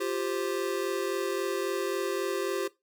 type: chord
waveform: square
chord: F suspended second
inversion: none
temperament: just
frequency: 349.2 / 392.9 / 523.8 Hz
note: F4 / G4 / C5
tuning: 0 / +4 / +2 cents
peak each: -34 / -32 / -37 dBFS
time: 0-2.68 s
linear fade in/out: 10 ms
effects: noise-tail reverb RT60 0.2 s tail -18 dB re dry